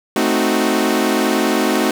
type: chord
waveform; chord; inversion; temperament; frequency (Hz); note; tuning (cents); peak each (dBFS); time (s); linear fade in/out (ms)
sawtooth; A diminished seventh; none; equal; 220 / 261.6 / 311.1 / 370; A3 / C4 / Eb4 / Gb4; 0 / 0 / 0 / 0; -16; 0.16-1.91; 2
effects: none